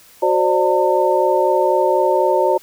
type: tone cluster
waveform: sine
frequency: 369.4 / 529 / 593 / 903 Hz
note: F#4 / C5 / D5 / A5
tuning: -3 / +19 / +17 / +45 cents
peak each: -18 dBFS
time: 0.22-2.58 s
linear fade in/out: 10 ms
effects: white hiss -47 dBFS RMS until 2.62 s